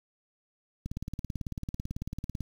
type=click train; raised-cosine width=5 ms; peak=-22 dBFS; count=29; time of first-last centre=0.86-2.407 s; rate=18.1 Hz; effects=8-bit